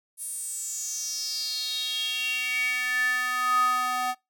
square tone with high-pass filter sweep, 250.6 Hz, B3, 25 cents sharp, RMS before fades -28 dBFS, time 0.17-4.15 s, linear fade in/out 50 ms, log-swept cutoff 10000 to 890 Hz, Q 7.4, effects noise-tail reverb RT60 0.2 s tail -25 dB re dry

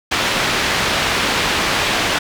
white low-pass noise, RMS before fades -18 dBFS, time 0.11-2.19 s, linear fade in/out 10 ms, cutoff 3200 Hz, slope 12 dB/octave, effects none

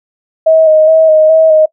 sine tone with vibrato, 632 Hz, D#5, 27 cents sharp, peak -3 dBFS, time 0.46-1.66 s, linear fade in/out 10 ms, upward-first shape square, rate 2.4 Hz, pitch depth 23 cents each way, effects noise-tail reverb RT60 0.1 s tail -22 dB re dry

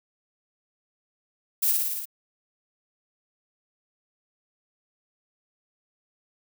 violet noise with echo, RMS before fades -23 dBFS, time 1.62-1.72 s, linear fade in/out 10 ms, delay 56 ms, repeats 6, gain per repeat -2 dB, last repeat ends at 2.056 s, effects none

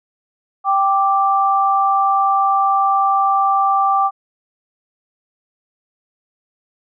sine tone pair together, 784 / 1174.7 Hz, G5 / D6, 0 / 0 cents, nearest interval perfect fifth, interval 700 cents, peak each -15 dBFS, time 0.64-4.11 s, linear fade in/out 50 ms, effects none

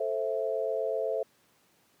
sine chord, A minor, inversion none, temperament just, 440 / 528 / 660 Hz, A4 / C5 / E5, 0 / +16 / +2 cents, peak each -32 dBFS, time 0-1.23 s, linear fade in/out 5 ms, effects pink hiss -66 dBFS RMS until 2 s + high-pass 150 Hz 12 dB/octave

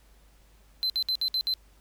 triangle tone bursts, 4071 Hz, C8, 48 cents flat, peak -23 dBFS, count 6, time 0.83-1.538 s, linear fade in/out 0 ms, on 68 ms, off 60 ms, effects added 50 Hz sine -56 dBFS peak until 1.8 s + pink hiss -63 dBFS RMS until 1.8 s

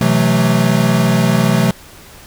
square chord, F# half-diminished seventh, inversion second, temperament equal with one note detuned, 128.42 / 164.81 / 185 / 220 Hz, C3 / E3 / F#3 / A3, -32 / 0 / 0 / 0 cents, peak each -17 dBFS, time 0.01-1.71 s, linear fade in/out 2 ms, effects pink hiss -39 dBFS RMS until 2.26 s

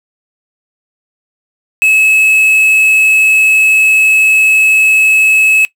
triangle tone with quantisation, 2586 Hz, E7, 34 cents flat, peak -4 dBFS, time 1.82-5.65 s, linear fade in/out 0 ms, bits 4, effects noise-tail reverb RT60 0.1 s tail -19 dB re dry

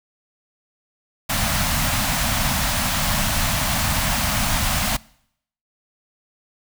pink band-stop noise, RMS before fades -21 dBFS, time 1.29-4.97 s, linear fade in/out 10 ms, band 260 to 600 Hz, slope 48 dB/octave, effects noise-tail reverb RT60 0.7 s tail -23 dB re dry

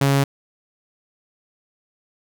sawtooth tone, 138.59 Hz, C#3, in tune, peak -11 dBFS, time 0.01-0.24 s, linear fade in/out 5 ms, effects none

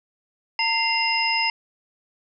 sine tone cluster, 909 / 2092 / 2775 / 5080 Hz, A#5 / C7 / F7 / D#8, -44 / -1 / -12 / +35 cents, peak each -25 dBFS, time 0.59-1.5 s, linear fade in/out 2 ms, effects none

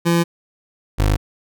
25% pulse tone pair in turn, 170 / 51.28 Hz, F3 / G#1, -46 / -21 cents, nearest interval octave + major sixth, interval 2075 cents, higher first, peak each -10 dBFS, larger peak neither, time 0.05-0.24 / 0.98-1.17 s, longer neither, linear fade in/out 20 ms, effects none

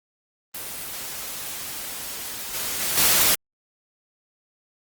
white noise with level steps, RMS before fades -33 / -28 / -25 / -18 dBFS, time 0.54-3.35 s, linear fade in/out 5 ms, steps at 2.54 / 2.8 / 2.97 s, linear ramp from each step 5 ms, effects Opus 24 kbps

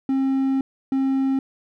triangle tone pair in turn, 268 / 268 Hz, C4 / C4, +42 / +42 cents, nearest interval unison, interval 0 cents, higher neither, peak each -16 dBFS, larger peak neither, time 0.09-0.61 / 0.92-1.39 s, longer first, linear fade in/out 2 ms, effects none

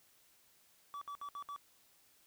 triangle tone bursts, 1148 Hz, D6, 40 cents flat, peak -40 dBFS, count 5, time 0.94-1.562 s, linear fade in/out 0 ms, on 74 ms, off 63 ms, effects white hiss -68 dBFS RMS until 2.26 s

